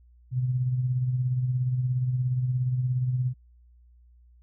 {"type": "tone with tremolo", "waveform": "sine", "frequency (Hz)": 126.5, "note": "B2", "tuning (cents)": 42, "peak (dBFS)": -21, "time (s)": [0.31, 3.34], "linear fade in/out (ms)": 50, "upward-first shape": "sine", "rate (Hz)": 17, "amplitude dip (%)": 45, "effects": ["added 60 Hz sine -53 dBFS peak until 4.42 s"]}